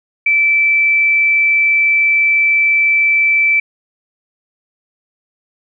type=tone; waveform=sine; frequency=2323 Hz; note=D7; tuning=20 cents flat; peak=-9 dBFS; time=0.26-3.6 s; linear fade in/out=5 ms; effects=none